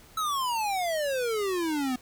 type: exponential sweep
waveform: square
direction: down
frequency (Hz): 1318.5 to 246.9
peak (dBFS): -27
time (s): 0.17-1.96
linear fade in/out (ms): 5
effects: pink hiss -54 dBFS RMS until 2.01 s